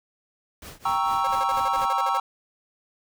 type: noise with tremolo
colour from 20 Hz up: pink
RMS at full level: -39 dBFS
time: 0.62-1.86 s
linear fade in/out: 2 ms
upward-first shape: triangle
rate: 4.4 Hz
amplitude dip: 95%
type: chord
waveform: triangle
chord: G diminished seventh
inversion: none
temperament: equal with one note detuned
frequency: 786.7 / 932.3 / 1108.7 / 1318.5 Hz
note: G5 / Bb5 / Db6 / Fb6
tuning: +6 / 0 / 0 / 0 cents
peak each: -25 dBFS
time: 0.85-2.2 s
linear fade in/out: 5 ms
type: tone bursts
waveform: sawtooth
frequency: 540 Hz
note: C#5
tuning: 45 cents flat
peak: -27 dBFS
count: 12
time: 1.24-2.176 s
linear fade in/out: 5 ms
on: 34 ms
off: 48 ms
effects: none